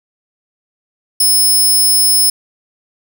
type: tone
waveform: 15% pulse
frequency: 5220 Hz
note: E8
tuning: 18 cents flat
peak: -3 dBFS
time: 1.2-2.3 s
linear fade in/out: 5 ms
effects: none